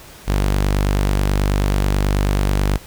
sawtooth tone, 49.25 Hz, G1, 9 cents sharp, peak -11 dBFS, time 0.27-2.78 s, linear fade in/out 20 ms, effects pink hiss -41 dBFS RMS until 2.86 s

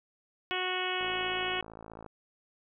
harmonic tone, 367.6 Hz, F#4, 11 cents flat, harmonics 1 / 2 / 3 / 4 / 5 / 6 / 7 / 8 / 9, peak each -37 / -38 / -39 / -39 / -40 / -39 / -39 / -37 / -42 dBFS, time 0.51-1.61 s, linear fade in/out 0 ms
click train, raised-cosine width 1 ms, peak -31 dBFS, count 59, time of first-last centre 1.01-2.063 s, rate 55.1 Hz
effects none

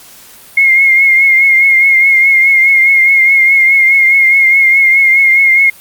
sine tone with vibrato, 2144 Hz, C7, 42 cents sharp, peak -4 dBFS, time 0.57-5.7 s, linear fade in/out 5 ms, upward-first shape triangle, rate 4.8 Hz, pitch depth 46 cents each way, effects white hiss -37 dBFS RMS until 5.8 s + Opus 48 kbps

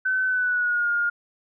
sine tone with pitch glide, 1521 to 1419.1 Hz, F#6 to F6, +47 to +27 cents, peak -20 dBFS, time 0.05-1.1 s, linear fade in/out 10 ms, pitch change -120 cents, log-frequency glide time 0.26-0.89 s, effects none

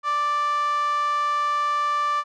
5% pulse tone with band-pass filter, 587.3 Hz, D5, in tune, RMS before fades -23 dBFS, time 0.03-2.24 s, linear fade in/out 50 ms, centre 1200 Hz, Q 6, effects none

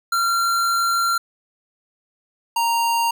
square tone pair in turn, 1373 / 930 Hz, F6 / A#5, -30 / -4 cents, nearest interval perfect fifth, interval 674 cents, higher first, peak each -18 dBFS, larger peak neither, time 0.12-1.18 / 2.56-3.11 s, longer first, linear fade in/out 5 ms, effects none

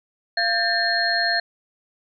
sine tone cluster, 687 / 1599 / 1795 / 4247 Hz, F5 / G6 / A6 / C8, -29 / +34 / +34 / +25 cents, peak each -25 / -26 / -23 / -23 dBFS, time 0.37-1.4 s, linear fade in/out 5 ms, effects none

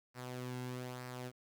sawtooth tone with flanger, 125.6 Hz, B2, 30 cents sharp, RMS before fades -44 dBFS, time 0.14-1.32 s, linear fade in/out 50 ms, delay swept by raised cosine 0.29 to 1.69 ms, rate 1.1 Hz, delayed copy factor -0.5, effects 11-bit

